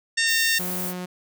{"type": "harmonic tone", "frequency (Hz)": 912, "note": "A#5", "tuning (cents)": -38, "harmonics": [2, 3, 4, 5, 6, 7, 8, 9], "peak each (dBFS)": [-22, -28, -28, -31, -28, -34, -35, -31], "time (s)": [0.17, 0.59], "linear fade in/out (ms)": 10}
{"type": "noise", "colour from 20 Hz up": "violet", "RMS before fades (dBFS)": -30, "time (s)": [0.26, 0.94], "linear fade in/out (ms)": 50}
{"type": "tone", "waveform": "sawtooth", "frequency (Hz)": 180.8, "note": "F#3", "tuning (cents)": -40, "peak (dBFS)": -26, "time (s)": [0.59, 1.06], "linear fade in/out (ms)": 10}
{"effects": []}